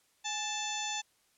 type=harmonic tone with a mistuned harmonic; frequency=880 Hz; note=A5; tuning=in tune; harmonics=1 / 2 / 3 / 4 / 5 / 6 / 7 / 8; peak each=-39 / -44 / -41 / -39 / -47 / -49 / -41 / -42 dBFS; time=0.24-1.02 s; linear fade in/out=20 ms; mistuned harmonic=1; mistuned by=-91 cents; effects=white hiss -70 dBFS RMS until 1.37 s + low-pass 11000 Hz 12 dB/octave